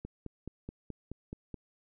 click train, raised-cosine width 3 ms, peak -27 dBFS, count 8, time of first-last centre 0.05-1.543 s, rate 4.69 Hz, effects none

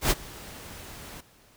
pink noise with ADSR envelope, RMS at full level -21 dBFS, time 0.01-1.21 s, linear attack 96 ms, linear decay 35 ms, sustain -22 dB, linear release 9 ms, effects pink hiss -58 dBFS RMS until 1.56 s

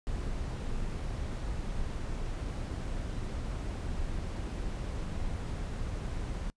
brown noise, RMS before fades -35 dBFS, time 0.07-6.5 s, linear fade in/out 0 ms, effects noise-tail reverb RT60 0.1 s tail -25 dB re dry + resampled to 22050 Hz

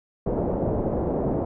white low-pass noise, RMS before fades -25 dBFS, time 0.26-1.45 s, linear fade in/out 5 ms, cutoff 600 Hz, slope 24 dB/octave, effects none

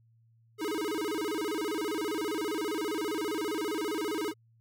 square tone with vibrato, 366.1 Hz, F#4, 18 cents flat, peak -31 dBFS, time 0.58-4.34 s, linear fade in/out 50 ms, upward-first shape square, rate 15 Hz, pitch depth 250 cents each way, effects added 114 Hz sine -61 dBFS peak until 4.6 s

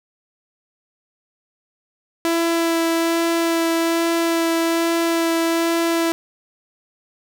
sawtooth tone with vibrato, 332.8 Hz, E4, 17 cents sharp, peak -13 dBFS, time 2.25-6.12 s, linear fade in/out 0 ms, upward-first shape sine, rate 1.2 Hz, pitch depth 10 cents each way, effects none

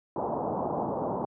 white low-pass noise, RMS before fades -30 dBFS, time 0.16-1.25 s, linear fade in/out 2 ms, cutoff 960 Hz, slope 48 dB/octave, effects high-pass 150 Hz 12 dB/octave

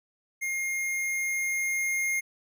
square tone with level ramp, 2131 Hz, C7, 31 cents sharp, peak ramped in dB -29 to -26 dBFS, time 0.41-2.21 s, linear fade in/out 20 ms, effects none

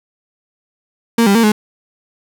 35% pulse tone with pitch steps, 231.4 / 198.7 / 229.7 / 212 Hz, A#3 / G3 / A#3 / G#3, -13 / +24 / -25 / +36 cents, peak -7 dBFS, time 1.18-1.52 s, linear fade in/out 5 ms, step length 85 ms, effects none

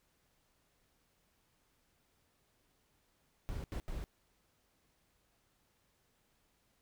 brown noise bursts at uneven times, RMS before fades -40 dBFS, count 3, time 3.49-3.64 / 3.72-3.8 / 3.88-4.04 s, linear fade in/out 0 ms, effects pink hiss -75 dBFS RMS until 6.81 s

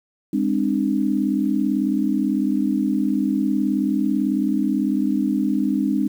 sine tone cluster, 204.1 / 262.5 / 302.1 Hz, G#3 / C4 / D4, -30 / +6 / +49 cents, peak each -22 dBFS, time 0.33-6.08 s, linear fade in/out 5 ms, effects 8-bit

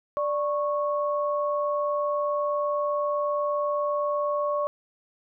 sine tone pair together, 587.7 / 1103 Hz, D5 / C#6, +1 / -9 cents, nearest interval major seventh, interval 1090 cents, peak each -25 / -28 dBFS, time 0.17-4.67 s, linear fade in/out 0 ms, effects none

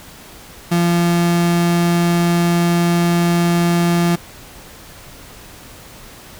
35% pulse tone, 171.9 Hz, F3, 27 cents flat, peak -11 dBFS, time 0.71-4.16 s, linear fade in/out 10 ms, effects pink hiss -39 dBFS RMS until 6.39 s

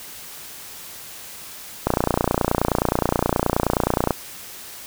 click train, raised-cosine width 1 ms, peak -3 dBFS, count 67, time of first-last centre 1.87-4.107 s, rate 29.5 Hz, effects white hiss -38 dBFS RMS until 4.86 s

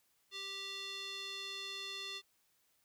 square tone with band-pass filter, 392 Hz, G4, in tune, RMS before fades -44 dBFS, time 0.31-2.22 s, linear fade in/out 50 ms, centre 3700 Hz, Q 3.2, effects white hiss -75 dBFS RMS until 2.84 s

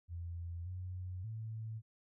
sine tone with pitch steps, 85.5 / 91.4 / 110.7 Hz, F2 / F#2 / A2, -36 / -21 / +11 cents, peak -40 dBFS, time 0.08-1.82 s, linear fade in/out 50 ms, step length 580 ms, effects none

